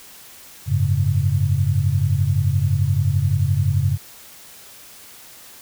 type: chord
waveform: sine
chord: F# suspended second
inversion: none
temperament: just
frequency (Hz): 92.5 / 104.06 / 138.75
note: F#2 / G#2 / C#3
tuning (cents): 0 / +4 / +2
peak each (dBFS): -20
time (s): 0.66-3.98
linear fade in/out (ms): 50
effects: white hiss -43 dBFS RMS until 5.61 s